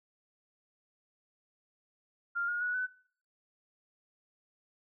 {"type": "tone with pitch steps", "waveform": "sine", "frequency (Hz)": [1396.9, 1431.2, 1466.3, 1502.4], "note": ["F6", "F6", "F#6", "F#6"], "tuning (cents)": [0, 42, -16, 26], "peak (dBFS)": -30, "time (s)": [2.35, 2.87], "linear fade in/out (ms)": 20, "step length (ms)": 130, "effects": ["noise-tail reverb RT60 0.6 s tail -24 dB re dry"]}